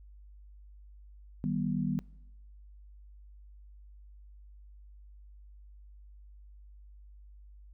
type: chord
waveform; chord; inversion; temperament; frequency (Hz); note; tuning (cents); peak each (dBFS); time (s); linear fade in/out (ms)
sine; Eb augmented; none; just; 155.56 / 194.45 / 243.1; Eb3 / G3 / B3; 0 / -14 / -27; -33; 1.44-1.99; 0
effects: noise-tail reverb RT60 0.9 s tail -23 dB re dry + added 50 Hz sine -50 dBFS peak until 7.73 s